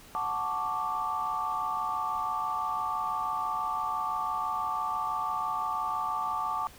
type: chord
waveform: sine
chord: D major seventh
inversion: first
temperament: equal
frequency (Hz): 740 / 880 / 1108.7 / 1174.7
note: F#5 / A5 / C#6 / D6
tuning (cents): 0 / 0 / 0 / 0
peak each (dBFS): -37 / -33 / -37 / -31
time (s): 0.15-6.67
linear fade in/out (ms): 0
effects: tanh soft clip ceiling -18 dBFS + pink hiss -52 dBFS RMS until 6.78 s